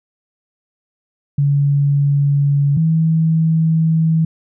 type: tone pair in turn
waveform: sine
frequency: 142.2 / 161.24 Hz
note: C#3 / E3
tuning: +45 / -38 cents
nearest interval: major second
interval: 217 cents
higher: second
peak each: -11 dBFS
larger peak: neither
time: 1.38-2.77 / 2.77-4.25 s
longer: second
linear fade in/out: 5 ms
effects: none